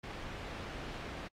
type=low-pass noise; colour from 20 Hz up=pink; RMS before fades=-44 dBFS; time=0.03-1.28 s; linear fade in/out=10 ms; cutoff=3200 Hz; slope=12 dB/octave; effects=AAC 48 kbps